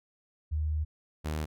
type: tone pair in turn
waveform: sine / sawtooth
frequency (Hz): 76.8 / 77.15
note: D#2 / D#2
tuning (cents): -22 / -14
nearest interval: unison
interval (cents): 8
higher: second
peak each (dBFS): -27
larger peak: neither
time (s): 0.51-0.85 / 1.24-1.46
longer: first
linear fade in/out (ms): 20
effects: none